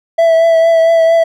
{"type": "tone with vibrato", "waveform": "triangle", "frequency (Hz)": 659.3, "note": "E5", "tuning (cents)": 0, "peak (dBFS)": -4, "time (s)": [0.18, 1.24], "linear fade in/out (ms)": 10, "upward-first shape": "triangle", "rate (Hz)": 4.4, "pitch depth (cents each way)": 25, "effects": []}